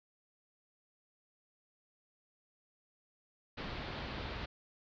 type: low-pass noise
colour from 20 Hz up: pink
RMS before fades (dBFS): -42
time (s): 3.57-4.46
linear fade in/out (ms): 10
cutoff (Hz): 4500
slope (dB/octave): 48
effects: none

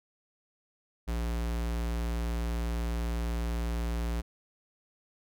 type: tone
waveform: square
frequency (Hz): 58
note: A#1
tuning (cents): -8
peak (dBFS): -30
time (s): 1.07-4.22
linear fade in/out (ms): 20
effects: none

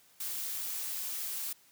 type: noise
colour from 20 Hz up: blue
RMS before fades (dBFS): -37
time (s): 0.2-1.53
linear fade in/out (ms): 5
effects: white hiss -63 dBFS RMS until 1.71 s + high-pass 80 Hz 12 dB/octave

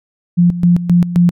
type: tone with tremolo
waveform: sine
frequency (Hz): 174.61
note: F3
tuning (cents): 0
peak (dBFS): -6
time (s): 0.37-1.31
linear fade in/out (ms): 20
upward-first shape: square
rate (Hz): 3.8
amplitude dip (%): 75
effects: none

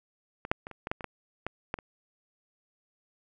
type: clicks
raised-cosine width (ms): 0.5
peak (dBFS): -22 / -9 / -24 / -28 / -19 / -14 / -25 / -19 / -17 / -15 / -27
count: 11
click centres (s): 0.451 / 0.515 / 0.669 / 0.713 / 0.871 / 0.915 / 1.008 / 1.043 / 1.466 / 1.741 / 1.788
effects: none

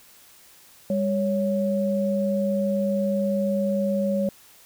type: tone pair together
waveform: sine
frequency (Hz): 200.4 / 556.1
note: G3 / C#5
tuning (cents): +38 / +5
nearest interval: octave + tritone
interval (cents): 1767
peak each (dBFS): -23 / -24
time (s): 0.9-4.29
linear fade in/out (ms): 2
effects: white hiss -52 dBFS RMS until 4.65 s

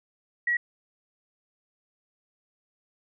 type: tone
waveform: sine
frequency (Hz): 1918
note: A#6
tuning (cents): +49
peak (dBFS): -22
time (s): 0.47-0.57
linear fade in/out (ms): 5
effects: none

